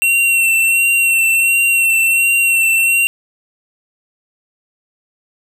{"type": "tone with vibrato", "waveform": "square", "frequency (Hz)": 2722, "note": "F7", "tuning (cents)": -45, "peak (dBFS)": -11, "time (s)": [0.02, 3.07], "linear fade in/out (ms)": 0, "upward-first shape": "sine", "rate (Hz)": 1.4, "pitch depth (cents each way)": 24, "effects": ["8-bit"]}